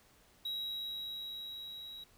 triangle tone with level ramp, 3852 Hz, B7, 44 cents flat, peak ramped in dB -34 to -44 dBFS, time 0.45-2.04 s, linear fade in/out 5 ms, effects pink hiss -65 dBFS RMS until 2.17 s

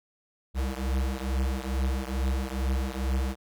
square beating tone pair, 64.7 / 67 Hz, C2 / C2, -19 / +42 cents, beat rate 2.3 Hz, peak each -29 / -31 dBFS, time 0.54-3.36 s, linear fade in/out 50 ms, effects none

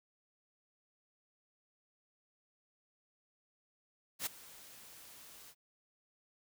white noise with ADSR envelope, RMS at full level -35 dBFS, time 4.19-5.55 s, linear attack 72 ms, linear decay 12 ms, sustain -20 dB, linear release 58 ms, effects none

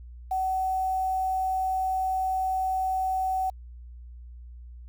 sine tone with quantisation, 755 Hz, F#5, 35 cents sharp, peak -24 dBFS, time 0.31-3.5 s, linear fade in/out 5 ms, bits 8, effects added 60 Hz sine -41 dBFS peak until 4.88 s

